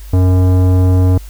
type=tone with tanh clipping; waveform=sine; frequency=91.9 Hz; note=F#2; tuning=11 cents flat; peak=-9 dBFS; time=0.13-1.18 s; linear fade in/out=5 ms; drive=16 dB; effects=added 50 Hz sine -28 dBFS peak until 1.29 s + white hiss -42 dBFS RMS until 1.29 s